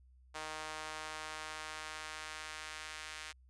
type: tone with high-pass filter sweep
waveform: sawtooth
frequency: 155.56 Hz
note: D#3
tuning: in tune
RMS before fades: -45 dBFS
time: 0.34-3.33 s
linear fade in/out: 20 ms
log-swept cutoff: 830 to 1800 Hz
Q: 0.98
effects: added 63 Hz sine -60 dBFS peak until 3.49 s + resampled to 22050 Hz